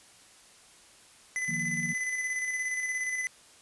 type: tone with tremolo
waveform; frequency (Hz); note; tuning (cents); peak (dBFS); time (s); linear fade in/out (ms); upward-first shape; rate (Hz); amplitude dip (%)
square; 2013; B6; +33; -29; 1.36-3.27; 0; square; 17; 35
type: chord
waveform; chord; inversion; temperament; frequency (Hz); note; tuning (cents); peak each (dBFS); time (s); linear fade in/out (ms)
sine; Eb suspended second; none; equal; 155.56 / 174.61 / 233.1; Eb3 / F3 / Bb3; 0 / 0 / 0; -38 / -37 / -39; 1.48-1.94; 10
effects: white hiss -56 dBFS RMS until 3.61 s + resampled to 24000 Hz

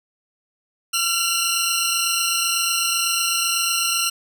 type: tone cluster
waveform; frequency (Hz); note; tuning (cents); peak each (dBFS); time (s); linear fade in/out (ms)
20% pulse; 1365 / 2758 / 2932 / 4137; F6 / F7 / F#7 / C8; -40 / -22 / -16 / -20; -20; 0.93-4.1; 10
effects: none

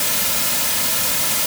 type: noise with comb filter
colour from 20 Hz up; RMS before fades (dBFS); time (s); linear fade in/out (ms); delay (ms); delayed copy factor
white; -19; 0-1.46; 2; 2.6; -0.6
effects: none

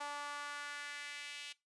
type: tone with high-pass filter sweep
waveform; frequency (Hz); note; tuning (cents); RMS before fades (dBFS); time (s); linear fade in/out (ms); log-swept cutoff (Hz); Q
sawtooth; 289.9; D4; -22; -45; 0-1.53; 10; 890 to 2800; 2.2
effects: noise-tail reverb RT60 0.2 s tail -19 dB re dry + resampled to 22050 Hz

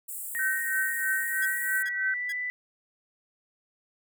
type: high-pass noise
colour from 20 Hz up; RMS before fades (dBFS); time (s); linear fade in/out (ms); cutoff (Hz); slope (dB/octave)
pink; -37; 0.08-1.83; 10; 7600; 96
type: tone with pitch glide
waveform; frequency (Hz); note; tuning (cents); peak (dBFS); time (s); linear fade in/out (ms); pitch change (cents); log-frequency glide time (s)
sine; 1864.7 to 1987; A#6 to B6; 0 to +10; -29; 0.35-2.5; 0; +110; 1.2-2.33
type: tone with tremolo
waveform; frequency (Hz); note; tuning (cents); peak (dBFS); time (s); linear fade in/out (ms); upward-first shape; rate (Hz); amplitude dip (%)
sine; 1536; G6; -36; -24; 0.39-2.14; 2; triangle; 3.1; 90
type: tone bursts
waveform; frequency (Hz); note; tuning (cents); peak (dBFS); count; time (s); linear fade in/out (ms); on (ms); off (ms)
sawtooth; 1658; G#6; -3; -33; 3; 1.42-2.325; 5; 35; 400
effects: none

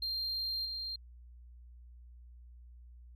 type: tone with level steps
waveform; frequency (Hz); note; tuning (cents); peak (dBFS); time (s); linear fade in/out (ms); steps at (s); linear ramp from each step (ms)
sine; 4186; C8; 0; -31 / -36; 0.02-0.96; 5; 0.65; 5
effects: tanh soft clip ceiling -32 dBFS + added 60 Hz sine -51 dBFS peak until 3.15 s

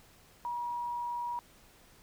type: tone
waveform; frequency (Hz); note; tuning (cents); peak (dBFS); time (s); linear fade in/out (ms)
sine; 959; A#5; +49; -33; 0.45-1.39; 0
effects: pink hiss -60 dBFS RMS until 2.02 s

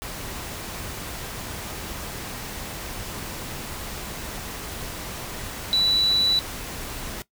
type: tone in noise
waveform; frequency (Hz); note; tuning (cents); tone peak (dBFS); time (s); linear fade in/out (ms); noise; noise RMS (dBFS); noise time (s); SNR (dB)
sine; 3951; B7; 0; -17; 5.73-6.39; 0; pink; -34; 0.02-7.22; +14
effects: noise-tail reverb RT60 0.1 s tail -18 dB re dry

